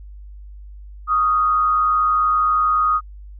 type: tone with frequency modulation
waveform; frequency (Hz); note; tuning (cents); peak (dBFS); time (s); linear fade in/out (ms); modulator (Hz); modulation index
sine; 1244.5; D#6; 0; -14; 1.07-3.01; 50; 112; 0.44
effects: added 50 Hz sine -35 dBFS peak until 3.39 s